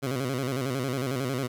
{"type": "tone with vibrato", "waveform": "15% pulse", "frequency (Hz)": 130.81, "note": "C3", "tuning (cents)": 0, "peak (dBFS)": -21, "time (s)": [0.02, 1.48], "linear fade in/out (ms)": 20, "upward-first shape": "square", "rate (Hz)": 11, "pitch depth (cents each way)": 93, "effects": []}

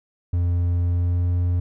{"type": "tone with pitch glide", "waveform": "triangle", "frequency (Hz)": [87.31, 88.27], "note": ["F2", "F2"], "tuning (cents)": [0, 19], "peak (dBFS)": -16, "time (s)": [0.33, 1.6], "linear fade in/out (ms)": 5, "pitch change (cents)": 19, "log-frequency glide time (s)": [0.84, 1.36], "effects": []}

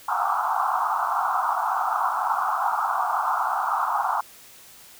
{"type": "band-pass noise", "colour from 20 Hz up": "pink", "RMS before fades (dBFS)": -24, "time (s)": [0.08, 4.21], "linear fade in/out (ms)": 5, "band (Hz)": [720, 1400], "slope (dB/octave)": 96, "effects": ["white hiss -48 dBFS RMS until 4.99 s"]}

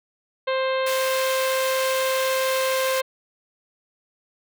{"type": "harmonic tone", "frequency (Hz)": 525, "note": "C5", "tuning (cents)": 6, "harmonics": [1, 2, 3, 4, 5, 6, 7, 8], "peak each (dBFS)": [-22, -28, -32, -34, -36, -38, -39, -40], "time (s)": [0.47, 3.02], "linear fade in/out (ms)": 10}
{"type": "high-pass noise", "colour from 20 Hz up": "pink", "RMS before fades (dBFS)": -31, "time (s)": [0.86, 3.01], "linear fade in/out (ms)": 10, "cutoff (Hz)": 1700, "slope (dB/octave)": 12}
{"effects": []}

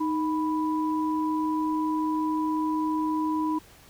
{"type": "tone pair together", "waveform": "sine", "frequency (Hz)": [310.9, 987.8], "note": ["D#4", "B5"], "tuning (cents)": [-1, 0], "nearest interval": "octave + minor sixth", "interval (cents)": 2001, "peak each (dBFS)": [-25, -29], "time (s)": [0, 3.59], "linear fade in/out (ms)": 10, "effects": ["pink hiss -53 dBFS RMS until 3.89 s"]}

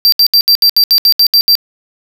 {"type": "tone bursts", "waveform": "square", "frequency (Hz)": 4700, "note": "D8", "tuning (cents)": 1, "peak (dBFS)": -5, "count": 11, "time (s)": [0.05, 1.553], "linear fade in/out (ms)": 0, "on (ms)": 73, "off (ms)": 70, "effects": []}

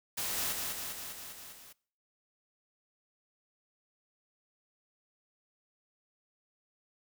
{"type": "noise with echo", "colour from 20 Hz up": "white", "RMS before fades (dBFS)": -35, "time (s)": [0.17, 0.53], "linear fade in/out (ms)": 10, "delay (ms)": 200, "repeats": 6, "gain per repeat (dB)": -3, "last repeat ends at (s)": 1.73, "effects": ["noise-tail reverb RT60 0.5 s tail -23 dB re dry"]}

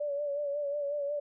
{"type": "tone with vibrato", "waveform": "sine", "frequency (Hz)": 576, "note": "D5", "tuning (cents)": -34, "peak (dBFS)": -30, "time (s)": [0, 1.2], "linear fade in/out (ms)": 10, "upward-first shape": "sine", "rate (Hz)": 5.5, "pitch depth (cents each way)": 46, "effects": []}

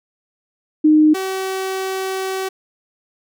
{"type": "tone pair in turn", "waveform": ["sine", "sawtooth"], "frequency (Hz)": [307.1, 380.8], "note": ["D#4", "F#4"], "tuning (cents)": [-23, 50], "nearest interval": "major third", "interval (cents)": 373, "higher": "second", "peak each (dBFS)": [-8, -17], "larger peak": "first", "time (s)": [[0.84, 1.14], [1.14, 2.49]], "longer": "second", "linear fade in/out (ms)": 10, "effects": []}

